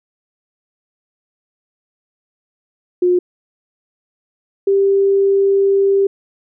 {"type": "tone pair in turn", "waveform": "sine", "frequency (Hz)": [358.4, 393.9], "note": ["F4", "G4"], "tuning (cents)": [45, 8], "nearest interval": "major second", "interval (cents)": 163, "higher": "second", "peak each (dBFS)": -10, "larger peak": "neither", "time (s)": [[3.02, 3.19], [4.67, 6.07]], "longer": "second", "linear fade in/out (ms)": 5, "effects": []}